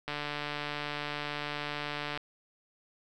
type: click train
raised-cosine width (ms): 0.3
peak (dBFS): -19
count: 309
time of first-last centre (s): 0.08-2.175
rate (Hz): 147
effects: none